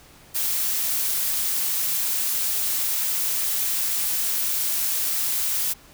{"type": "noise", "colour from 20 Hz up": "blue", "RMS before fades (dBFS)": -24, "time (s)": [0.34, 5.74], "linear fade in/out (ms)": 20, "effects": ["pink hiss -50 dBFS RMS until 5.93 s"]}